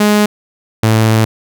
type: tone pair in turn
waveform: sawtooth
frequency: 208.9 / 110.66 Hz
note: G#3 / A2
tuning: +10 / +10 cents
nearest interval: major seventh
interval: 1100 cents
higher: first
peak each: -4 dBFS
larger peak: neither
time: 0-0.26 / 0.83-1.25 s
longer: second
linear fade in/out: 5 ms
effects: none